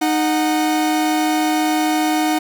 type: tone pair together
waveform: 45% pulse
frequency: 308.7 / 734.2 Hz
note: D#4 / F#5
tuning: -14 / -14 cents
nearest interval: octave + minor third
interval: 1500 cents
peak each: -17 / -20 dBFS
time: 0.01-2.39 s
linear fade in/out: 10 ms
effects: none